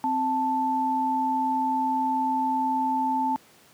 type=tone pair together; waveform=sine; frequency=261.6 / 880 Hz; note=C4 / A5; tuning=0 / 0 cents; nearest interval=octave + major sixth; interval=2100 cents; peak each=-28 / -23 dBFS; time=0.04-3.36 s; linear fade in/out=0 ms; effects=pink hiss -55 dBFS RMS until 3.73 s + high-pass 150 Hz 12 dB/octave